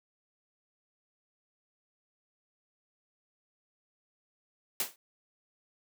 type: noise with exponential decay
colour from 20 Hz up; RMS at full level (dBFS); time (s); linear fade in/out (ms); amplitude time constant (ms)
white; -27; 4.8-4.96; 2; 34
effects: high-pass 200 Hz 12 dB/octave